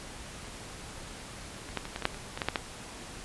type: clicks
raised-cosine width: 0.3 ms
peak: -29 / -14 / -23 / -18 / -19 / -8 / -26 / -19 / -13 / -10 / -11 dBFS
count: 11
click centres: 1.689 / 1.773 / 1.854 / 1.961 / 2.023 / 2.054 / 2.145 / 2.375 / 2.418 / 2.486 / 2.558 s
effects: pink hiss -44 dBFS RMS until 3.24 s + resampled to 24000 Hz